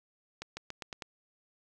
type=accelerating click train; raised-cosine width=0.2 ms; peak=-22 dBFS; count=6; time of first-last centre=0.42-1.022 s; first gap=150 ms; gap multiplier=0.89; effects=none